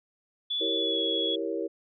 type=tone with pitch glide; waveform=sine; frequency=3440 to 3359 Hz; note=A7 to G#7; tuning=-40 to +19 cents; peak=-27 dBFS; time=0.5-1.36 s; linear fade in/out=10 ms; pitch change=-41 cents; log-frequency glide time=0.76-1 s
type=chord; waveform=sine; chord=E diminished seventh; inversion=none; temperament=equal; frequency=329.6 / 392 / 466.2 / 554.4 Hz; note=E4 / G4 / Bb4 / Db5; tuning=0 / 0 / 0 / 0 cents; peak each=-33 / -34 / -33 / -36 dBFS; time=0.6-1.68 s; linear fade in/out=20 ms
effects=none